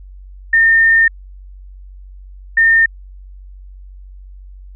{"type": "tone bursts at uneven times", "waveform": "sine", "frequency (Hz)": 1817, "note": "A#6", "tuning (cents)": -45, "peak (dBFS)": -7, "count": 2, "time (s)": [[0.53, 1.08], [2.57, 2.86]], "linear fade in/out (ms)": 5, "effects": ["added 47 Hz sine -33 dBFS peak until 4.75 s"]}